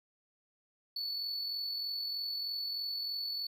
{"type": "tone with amplitude modulation", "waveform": "triangle", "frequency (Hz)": 4448, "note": "C#8", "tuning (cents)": 5, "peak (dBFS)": -32, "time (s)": [0.96, 3.47], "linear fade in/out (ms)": 5, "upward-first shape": "sine", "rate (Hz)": 43.2, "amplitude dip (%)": 35, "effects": []}